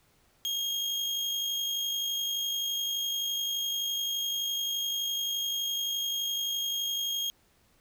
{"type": "tone with amplitude modulation", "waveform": "35% pulse", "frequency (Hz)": 3249, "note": "G#7", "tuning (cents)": -39, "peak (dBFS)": -26, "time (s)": [0.45, 7.3], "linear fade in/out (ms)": 0, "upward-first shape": "sine", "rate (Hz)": 51.7, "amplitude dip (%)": 30, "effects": ["pink hiss -66 dBFS RMS until 7.8 s"]}